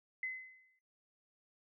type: tone with exponential decay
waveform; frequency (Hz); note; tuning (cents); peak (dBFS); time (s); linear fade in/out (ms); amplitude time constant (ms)
sine; 2040; C7; -44; -34; 0.23-0.79; 2; 120
effects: noise-tail reverb RT60 0.7 s tail -25 dB re dry